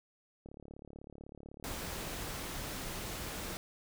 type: click train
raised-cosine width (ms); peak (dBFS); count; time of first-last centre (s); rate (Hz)
2; -36; 58; 0.46-2.043; 36
type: noise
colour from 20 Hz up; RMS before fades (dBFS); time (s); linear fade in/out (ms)
pink; -41; 1.64-3.57; 0
effects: none